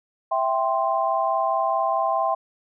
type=chord; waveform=sine; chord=C major; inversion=first; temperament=equal; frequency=659.3 / 784 / 1046.5 Hz; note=E5 / G5 / C6; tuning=0 / 0 / 0 cents; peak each=-24 dBFS; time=0.31-2.35 s; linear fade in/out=10 ms; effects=none